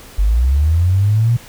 sine linear sweep, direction up, 47 to 121 Hz, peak -10 dBFS, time 0.18-1.37 s, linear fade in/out 10 ms, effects pink hiss -39 dBFS RMS until 1.48 s

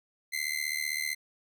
sawtooth tone with amplitude modulation, 2068 Hz, C7, 21 cents flat, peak -23 dBFS, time 0.32-1.15 s, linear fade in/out 20 ms, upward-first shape sine, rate 75.6 Hz, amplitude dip 90%, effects none

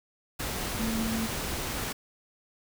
sine tone in noise, 224 Hz, A3, 31 cents sharp, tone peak -29 dBFS, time 0.79-1.27 s, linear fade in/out 10 ms, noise pink, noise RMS -33 dBFS, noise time 0.39-1.93 s, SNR +1 dB, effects none

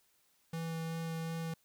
square tone with vibrato, 163.9 Hz, E3, 10 cents flat, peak -37 dBFS, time 0.53-1.54 s, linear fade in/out 5 ms, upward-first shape sine, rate 2.7 Hz, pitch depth 8 cents each way, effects white hiss -72 dBFS RMS until 1.64 s

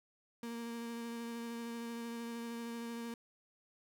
35% pulse tone with vibrato, 233.1 Hz, A#3, in tune, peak -39 dBFS, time 0.43-3.14 s, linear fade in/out 2 ms, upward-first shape sine, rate 13 Hz, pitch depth 13 cents each way, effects none

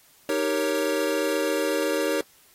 square chord, Eb dominant seventh, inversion none, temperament equal, 311.1 / 392 / 466.2 / 554.4 Hz, Eb4 / G4 / Bb4 / Db5, 0 / 0 / 0 / 0 cents, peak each -29 / -30 / -29 / -28 dBFS, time 0.29-2.21 s, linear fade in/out 2 ms, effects white hiss -57 dBFS RMS until 2.54 s + AAC 48 kbps

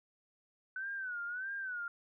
sine tone with vibrato, 1500 Hz, F#6, 23 cents sharp, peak -37 dBFS, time 0.76-1.88 s, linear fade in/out 2 ms, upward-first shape sine, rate 1.6 Hz, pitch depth 120 cents each way, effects none

